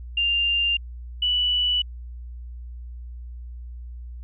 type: tone pair in turn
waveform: sine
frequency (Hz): 2794 / 2960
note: F7 / F#7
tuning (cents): 0 / 0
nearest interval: minor second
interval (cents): 100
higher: second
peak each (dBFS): -19 / -19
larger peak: neither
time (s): 0.17-0.77 / 1.22-1.82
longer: neither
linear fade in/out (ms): 5
effects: added 60 Hz sine -34 dBFS peak until 4.23 s